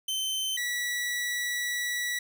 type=tone pair in turn; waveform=sawtooth; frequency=3082 / 1945.4 Hz; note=G7 / B6; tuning=-30 / -27 cents; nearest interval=minor sixth; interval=797 cents; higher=first; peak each=-25 dBFS; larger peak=neither; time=0.08-0.57 / 0.57-2.19 s; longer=second; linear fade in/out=5 ms; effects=none